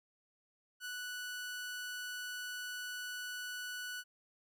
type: tone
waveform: sawtooth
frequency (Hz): 1480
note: F#6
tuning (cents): 0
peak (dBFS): -37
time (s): 0.8-4.04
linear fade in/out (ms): 50
effects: none